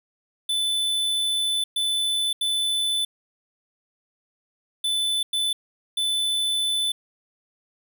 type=tone bursts at uneven times; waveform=square; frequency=3506 Hz; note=A7; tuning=7 cents flat; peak=-22 dBFS; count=6; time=0.49-1.64 / 1.76-2.33 / 2.41-3.05 / 4.84-5.23 / 5.33-5.53 / 5.97-6.92 s; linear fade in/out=5 ms; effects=none